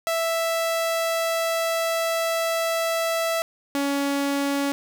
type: tone pair in turn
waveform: sawtooth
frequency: 660 / 280.7 Hz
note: E5 / C#4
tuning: +2 / +22 cents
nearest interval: octave + minor third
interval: 1480 cents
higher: first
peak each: -18 dBFS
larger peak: neither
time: 0.07-3.42 / 3.75-4.72 s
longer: first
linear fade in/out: 0 ms
effects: none